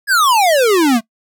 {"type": "exponential sweep", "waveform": "square", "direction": "down", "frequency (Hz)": [1709, 214.7], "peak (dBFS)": -10, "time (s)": [0.07, 1.01], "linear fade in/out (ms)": 50, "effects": ["noise-tail reverb RT60 0.1 s tail -22 dB re dry"]}